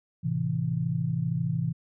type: chord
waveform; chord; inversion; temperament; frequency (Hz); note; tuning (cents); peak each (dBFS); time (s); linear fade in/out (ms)
sine; A minor; none; just; 110 / 132 / 165; A2 / C3 / E3; 0 / +16 / +2; -33 / -29 / -28; 0.23-1.73; 20
effects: none